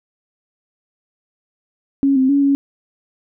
sine tone with pitch steps, 275.8 / 261.9 / 281.5 / 278.5 Hz, C#4 / C4 / C#4 / C#4, -9 / +2 / +27 / +8 cents, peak -11 dBFS, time 2.03-2.55 s, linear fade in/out 0 ms, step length 130 ms, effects none

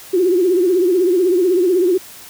sine tone with vibrato, 361.2 Hz, F#4, 42 cents flat, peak -11 dBFS, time 0.13-1.98 s, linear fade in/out 10 ms, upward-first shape triangle, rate 16 Hz, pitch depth 130 cents each way, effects white hiss -38 dBFS RMS until 2.29 s

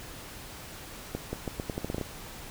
accelerating click train, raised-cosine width 2 ms, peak -18 dBFS, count 11, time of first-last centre 1.15-2.013 s, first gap 180 ms, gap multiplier 0.82, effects pink hiss -44 dBFS RMS until 2.5 s

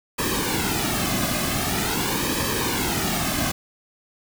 pink noise with flanger, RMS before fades -24 dBFS, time 0.18-3.52 s, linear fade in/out 10 ms, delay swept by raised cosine 1.4 to 2.19 ms, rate 0.45 Hz, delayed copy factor -0.7, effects none

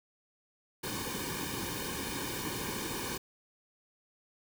pink noise with comb filter, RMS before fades -37 dBFS, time 0.83-3.18 s, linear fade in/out 10 ms, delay 1.5 ms, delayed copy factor -1, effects none

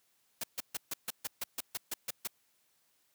white noise bursts, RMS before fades -36 dBFS, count 12, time 0.41-2.274 s, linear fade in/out 5 ms, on 27 ms, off 140 ms, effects white hiss -73 dBFS RMS until 3.14 s + high-pass 80 Hz 12 dB/octave

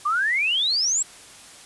sine exponential sweep, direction up, 1148 to 7840 Hz, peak -19 dBFS, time 0.05-1.03 s, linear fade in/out 10 ms, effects white hiss -45 dBFS RMS until 1.65 s + resampled to 24000 Hz

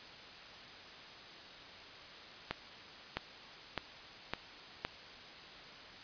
accelerating click train, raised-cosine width 0.3 ms, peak -18 dBFS, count 5, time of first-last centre 2.51-4.85 s, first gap 660 ms, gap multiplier 0.92, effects white hiss -51 dBFS RMS until 6.03 s + resampled to 11025 Hz

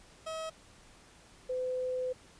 30% pulse / sine tone pair in turn, 640 / 508 Hz, D#5 / B4, +49 / +49 cents, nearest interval major third, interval 400 cents, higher first, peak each -34 / -31 dBFS, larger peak second, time 0.26-0.5 / 1.49-2.13 s, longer second, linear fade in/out 10 ms, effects pink hiss -58 dBFS RMS until 2.39 s + resampled to 22050 Hz

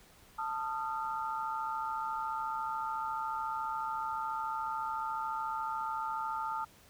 sine tone cluster, 887 / 1234 / 1368 Hz, A5 / D#6 / F6, +14 / -15 / -36 cents, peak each -36 / -38 / -40 dBFS, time 0.38-6.65 s, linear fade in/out 10 ms, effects pink hiss -60 dBFS RMS until 6.89 s

